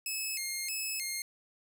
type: tone with vibrato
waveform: 10% pulse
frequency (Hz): 2349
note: D7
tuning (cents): 0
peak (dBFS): -25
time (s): 0.06-1.22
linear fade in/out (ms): 2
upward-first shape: square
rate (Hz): 1.6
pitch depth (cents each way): 170
effects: none